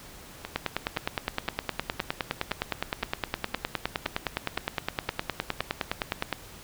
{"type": "two click trains", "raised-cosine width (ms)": 0.3, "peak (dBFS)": [-17, -10], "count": [11, 57], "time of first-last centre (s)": [[0.45, 5.605], [0.56, 6.327]], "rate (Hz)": [1.94, 9.71], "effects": ["pink hiss -47 dBFS RMS until 6.63 s"]}